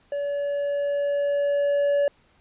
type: tone with level ramp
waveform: triangle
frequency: 571 Hz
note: D5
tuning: 49 cents flat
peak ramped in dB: -23 to -16 dBFS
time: 0.12-2.08 s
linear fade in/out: 2 ms
effects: pink hiss -61 dBFS RMS until 2.4 s + resampled to 8000 Hz